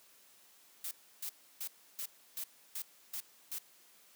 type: noise bursts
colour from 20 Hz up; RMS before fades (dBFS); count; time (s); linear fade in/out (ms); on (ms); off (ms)
blue; -40; 8; 0.84-3.586; 5; 72; 310
effects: white hiss -63 dBFS RMS until 4.15 s + high-pass 200 Hz 12 dB/octave